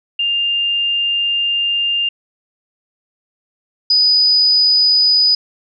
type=tone pair in turn; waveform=sine; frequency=2802 / 4972 Hz; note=F7 / D#8; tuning=+5 / -2 cents; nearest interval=minor seventh; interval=993 cents; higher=second; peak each=-14 / -9 dBFS; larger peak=second; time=0.19-2.09 / 3.9-5.35 s; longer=first; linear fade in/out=5 ms; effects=none